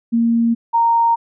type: tone pair in turn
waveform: sine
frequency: 231.8 / 927.2 Hz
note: A#3 / A#5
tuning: -10 / -10 cents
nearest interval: 2 octaves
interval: 2400 cents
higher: second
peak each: -12 / -11 dBFS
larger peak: second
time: 0.12-0.55 / 0.73-1.16 s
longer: neither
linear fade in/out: 20 ms
effects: none